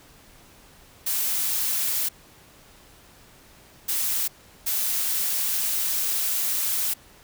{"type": "noise bursts at uneven times", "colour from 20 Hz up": "blue", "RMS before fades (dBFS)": -25, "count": 3, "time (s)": [[1.06, 2.09], [3.88, 4.28], [4.66, 6.94]], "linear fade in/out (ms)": 10, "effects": ["pink hiss -52 dBFS RMS until 7.23 s"]}